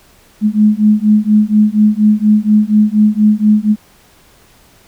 sine beating tone pair, 210 / 214.2 Hz, G#3 / A3, +19 / -46 cents, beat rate 4.2 Hz, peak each -10 dBFS, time 0.41-3.76 s, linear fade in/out 50 ms, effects pink hiss -47 dBFS RMS until 4.87 s

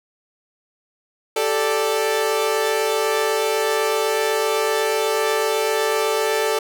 sawtooth chord, G suspended second, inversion none, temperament equal, 392 / 440 / 587.3 Hz, G4 / A4 / D5, 0 / 0 / 0 cents, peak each -22 / -16 / -21 dBFS, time 1.36-6.59 s, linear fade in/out 5 ms, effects none

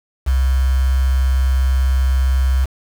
sine tone with quantisation, 65.41 Hz, C2, in tune, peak -12 dBFS, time 0.26-2.66 s, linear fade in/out 20 ms, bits 5, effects none

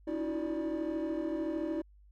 triangle tone cluster, 281.5 / 320.3 / 333.7 / 361.7 / 586 Hz, C#4 / E4 / E4 / F#4 / D5, +27 / -50 / +21 / -39 / -4 cents, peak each -39 / -31 / -40 / -38 / -37 dBFS, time 0.07-1.82 s, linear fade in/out 10 ms, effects tanh soft clip ceiling -25 dBFS + added 50 Hz sine -56 dBFS peak until 2.11 s

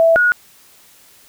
sine tone pair in turn, 659.3 / 1450.5 Hz, E5 / F#6, 0 / -35 cents, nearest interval octave + major second, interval 1365 cents, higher second, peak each -8 / -10 dBFS, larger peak first, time 0-0.16 / 0.16-0.32 s, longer neither, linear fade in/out 0 ms, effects white hiss -48 dBFS RMS until 1.28 s

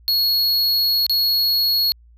square tone with dropouts, 4331 Hz, C#8, 41 cents flat, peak -16 dBFS, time 0.08-1.92 s, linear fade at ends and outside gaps 0 ms, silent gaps 1.065-1.096 s, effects added 58 Hz sine -46 dBFS peak until 2.17 s

